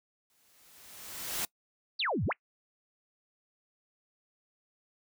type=noise with exponential growth; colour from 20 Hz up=white; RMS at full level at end=-32 dBFS; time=0.3-1.45 s; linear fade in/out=1 ms; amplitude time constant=250 ms
type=exponential two-way sweep; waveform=sine; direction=down then up; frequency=4814 to 77.4 to 3110 Hz; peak=-28 dBFS; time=1.99-2.33 s; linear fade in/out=10 ms; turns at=2.25 s
effects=noise-tail reverb RT60 0.1 s tail -24 dB re dry